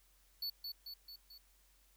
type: tone with echo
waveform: square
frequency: 4452 Hz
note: C#8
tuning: 7 cents sharp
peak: -38 dBFS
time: 0.42-0.5 s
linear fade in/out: 5 ms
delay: 220 ms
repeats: 4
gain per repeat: -4 dB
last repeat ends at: 1.38 s
effects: added 46 Hz sine -69 dBFS peak until 1.96 s + white hiss -71 dBFS RMS until 1.96 s